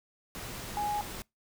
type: tone in noise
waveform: sine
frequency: 830.6 Hz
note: G#5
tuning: in tune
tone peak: -29 dBFS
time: 0.77-1.01 s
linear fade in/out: 0 ms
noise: pink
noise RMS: -41 dBFS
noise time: 0.35-1.22 s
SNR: +9 dB
effects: noise-tail reverb RT60 0.2 s tail -25 dB re dry